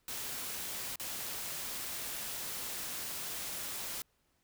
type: noise with dropouts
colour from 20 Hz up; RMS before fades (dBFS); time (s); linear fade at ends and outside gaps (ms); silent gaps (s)
white; -40; 0.08-4.02; 2; 0.958-0.997
effects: pink hiss -75 dBFS RMS until 4.43 s